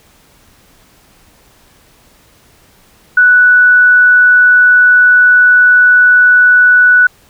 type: tone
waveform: sine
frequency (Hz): 1480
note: F#6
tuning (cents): 0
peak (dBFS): -3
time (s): 3.17-7.07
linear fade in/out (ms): 5
effects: pink hiss -47 dBFS RMS until 7.29 s